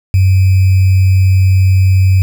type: tone with sample-and-hold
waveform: sine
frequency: 94.3 Hz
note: F#2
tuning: 33 cents sharp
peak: -5 dBFS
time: 0.14-2.22 s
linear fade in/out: 0 ms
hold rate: 2450 Hz
effects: none